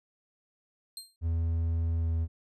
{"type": "tone with exponential decay", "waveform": "25% pulse", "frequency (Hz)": 4186, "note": "C8", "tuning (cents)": 0, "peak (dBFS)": -31, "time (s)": [0.97, 1.16], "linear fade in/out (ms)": 1, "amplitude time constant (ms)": 41}
{"type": "tone with pitch glide", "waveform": "triangle", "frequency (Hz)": [82.7, 81.94], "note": ["E2", "E2"], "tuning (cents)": [6, -10], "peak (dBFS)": -24, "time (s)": [1.21, 2.28], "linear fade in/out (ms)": 50, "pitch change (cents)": -16, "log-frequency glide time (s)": [2, 2.06]}
{"effects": []}